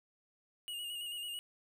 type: tone with vibrato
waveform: square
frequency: 2863 Hz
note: F7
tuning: 42 cents sharp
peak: -40 dBFS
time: 0.68-1.39 s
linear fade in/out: 0 ms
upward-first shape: square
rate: 9.1 Hz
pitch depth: 30 cents each way
effects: none